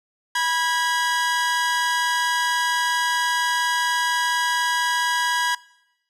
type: tone pair together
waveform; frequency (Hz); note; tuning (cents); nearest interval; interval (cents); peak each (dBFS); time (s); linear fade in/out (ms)
sawtooth; 977 / 1643.1; B5 / G#6; -19 / -19; major sixth; 900; -19; 0.35-5.55; 5
effects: noise-tail reverb RT60 0.9 s tail -22 dB re dry + low-pass 9000 Hz 12 dB/octave